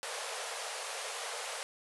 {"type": "band-pass noise", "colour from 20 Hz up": "pink", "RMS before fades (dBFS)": -40, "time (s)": [0.03, 1.63], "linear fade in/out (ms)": 0, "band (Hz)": [440, 11000], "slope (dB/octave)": 96, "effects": []}